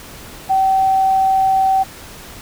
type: tone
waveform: sine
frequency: 768 Hz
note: G5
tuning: 36 cents flat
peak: -11 dBFS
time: 0.49-1.84 s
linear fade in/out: 20 ms
effects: pink hiss -36 dBFS RMS until 2.41 s